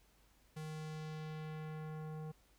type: tone with low-pass filter sweep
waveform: square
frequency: 155.56 Hz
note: D#3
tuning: in tune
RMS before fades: -45 dBFS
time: 0.56-2.32 s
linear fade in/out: 10 ms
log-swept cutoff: 12000 to 860 Hz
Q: 0.88
effects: added 50 Hz sine -70 dBFS peak until 2.58 s + pink hiss -71 dBFS RMS until 2.58 s